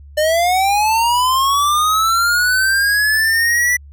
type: linear sweep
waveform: square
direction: up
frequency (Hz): 597 to 1975.5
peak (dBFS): -13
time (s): 0.17-3.77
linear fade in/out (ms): 10
effects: added 71 Hz sine -36 dBFS peak until 3.92 s